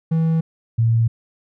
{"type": "tone pair in turn", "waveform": ["triangle", "sine"], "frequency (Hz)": [162.3, 114.56], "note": ["E3", "A#2"], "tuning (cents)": [-27, -30], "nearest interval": "tritone", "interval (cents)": 603, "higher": "first", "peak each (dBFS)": -13, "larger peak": "neither", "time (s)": [[0.11, 0.41], [0.78, 1.08]], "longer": "neither", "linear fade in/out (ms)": 10, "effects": []}